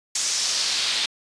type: noise with band-pass filter sweep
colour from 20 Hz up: pink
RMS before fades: -24 dBFS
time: 0.15-1.06 s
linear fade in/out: 5 ms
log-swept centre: 6600 to 3600 Hz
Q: 2.1
effects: resampled to 22050 Hz